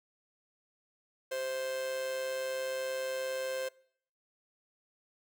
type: tone with amplitude modulation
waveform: 45% pulse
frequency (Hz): 523.3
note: C5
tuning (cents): 0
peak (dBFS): -31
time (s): 1.31-3.69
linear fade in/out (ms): 10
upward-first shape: sine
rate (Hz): 137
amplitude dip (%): 50
effects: noise-tail reverb RT60 0.6 s tail -23 dB re dry